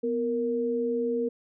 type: tone pair together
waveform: sine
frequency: 246.9 / 466.1 Hz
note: B3 / A#4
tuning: 0 / 0 cents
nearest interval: major seventh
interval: 1100 cents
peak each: -30 / -26 dBFS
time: 0.03-1.29 s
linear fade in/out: 10 ms
effects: none